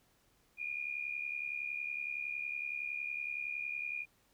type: tone with amplitude modulation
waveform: sine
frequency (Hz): 2431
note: D#7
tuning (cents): -41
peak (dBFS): -33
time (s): 0.57-4.06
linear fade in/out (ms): 50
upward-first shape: sine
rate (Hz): 70.8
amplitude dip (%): 75
effects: pink hiss -71 dBFS RMS until 4.33 s